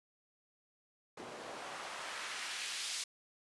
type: noise with band-pass filter sweep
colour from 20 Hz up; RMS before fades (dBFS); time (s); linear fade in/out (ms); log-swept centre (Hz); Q
white; -43; 1.17-3.04; 5; 370 to 4500; 0.85
effects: resampled to 24000 Hz